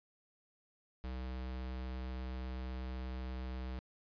square tone, 63.7 Hz, C2, 46 cents flat, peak -40 dBFS, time 1.04-3.79 s, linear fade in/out 0 ms, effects resampled to 11025 Hz

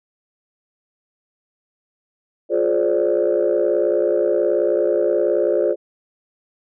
sine chord, D half-diminished seventh, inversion first, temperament just, 352.4 / 422.9 / 528.6 / 587.3 Hz, F4 / Ab4 / C5 / D5, +16 / +31 / +18 / 0 cents, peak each -20 dBFS, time 2.49-5.76 s, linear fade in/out 50 ms, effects tanh soft clip ceiling -8 dBFS

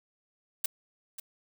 blue noise with echo, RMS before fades -28 dBFS, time 0.64-0.66 s, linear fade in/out 5 ms, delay 540 ms, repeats 1, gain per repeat -12 dB, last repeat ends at 1.2 s, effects none

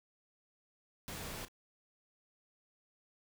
pink noise with echo, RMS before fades -44 dBFS, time 1.08-1.45 s, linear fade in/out 0 ms, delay 33 ms, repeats 1, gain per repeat -15 dB, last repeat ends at 1.483 s, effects none

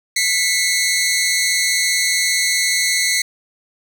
15% pulse tone pair together, 1995.8 / 2171 Hz, B6 / C#7, +18 / -37 cents, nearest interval minor second, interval 145 cents, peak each -12 dBFS, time 0.16-3.22 s, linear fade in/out 5 ms, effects none

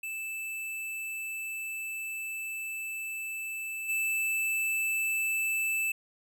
square tone with level steps, 2637 Hz, E7, in tune, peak -35 / -28 dBFS, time 0.03-5.92 s, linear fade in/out 5 ms, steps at 3.88 s, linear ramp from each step 20 ms, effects none

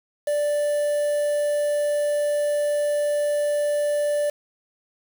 triangle tone with quantisation, 587.3 Hz, D5, in tune, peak -18 dBFS, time 0.27-4.3 s, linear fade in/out 5 ms, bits 6, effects none

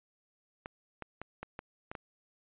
clicks, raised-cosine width 0.5 ms, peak -25 dBFS, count 7, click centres 0.659 / 1.023 / 1.216 / 1.43 / 1.591 / 1.915 / 1.952 s, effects resampled to 8000 Hz

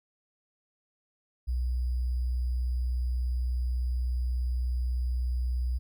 sine tone with sample-and-hold, 61.74 Hz, B1, in tune, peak -26 dBFS, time 1.47-5.79 s, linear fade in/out 20 ms, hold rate 4900 Hz, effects none

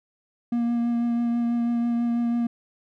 triangle tone with vibrato, 236.2 Hz, A#3, 23 cents sharp, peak -19 dBFS, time 0.52-2.47 s, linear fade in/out 5 ms, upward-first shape triangle, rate 6.1 Hz, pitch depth 16 cents each way, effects none

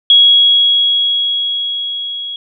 sine tone with level ramp, 3322 Hz, G#7, in tune, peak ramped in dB -3 to -21 dBFS, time 0.1-2.36 s, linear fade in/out 2 ms, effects none

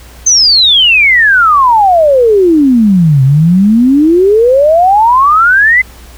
sine exponential two-way sweep, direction down then up, 6360 to 129.6 to 2073 Hz, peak -3 dBFS, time 0.26-5.82 s, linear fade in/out 10 ms, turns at 3.23 s, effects added 60 Hz sine -32 dBFS peak until 6.17 s + pink hiss -37 dBFS RMS until 6.17 s

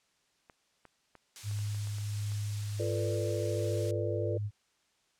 clicks, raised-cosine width 0.5 ms, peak -37 dBFS, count 9, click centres 0.498 / 0.853 / 1.153 / 1.512 / 1.589 / 1.747 / 1.872 / 1.984 / 2.319 s
blue noise, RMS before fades -41 dBFS, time 1.36-3.91 s, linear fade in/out 0 ms
sine tone with tremolo, 103.83 Hz, G#2, in tune, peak -31 dBFS, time 1.43-4.51 s, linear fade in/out 50 ms, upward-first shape triangle, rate 1.4 Hz, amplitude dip 25%
sine chord, B half-diminished seventh, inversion second, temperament equal with one note detuned, 345 / 440 / 493.9 / 587.3 Hz, F4 / A4 / B4 / D5, -21 / 0 / 0 / 0 cents, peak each -37 dBFS, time 2.79-4.38 s, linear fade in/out 10 ms
effects white hiss -72 dBFS RMS until 5.19 s + low-pass 7000 Hz 12 dB/octave

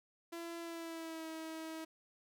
sawtooth tone with pitch glide, 337.2 to 320.7 Hz, E4 to E4, +39 to -48 cents, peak -39 dBFS, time 0.32-1.85 s, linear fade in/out 10 ms, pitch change -87 cents, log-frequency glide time 0.6-1.28 s, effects none

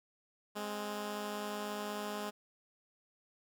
10% pulse tone pair together, 208.1 / 262.9 Hz, G#3 / C4, +4 / +8 cents, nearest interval major third, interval 404 cents, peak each -30 / -39 dBFS, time 0.55-2.31 s, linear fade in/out 20 ms, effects none

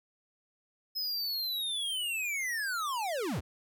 square linear sweep, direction down, 5150 to 51.1 Hz, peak -32 dBFS, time 0.95-3.41 s, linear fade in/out 20 ms, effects none

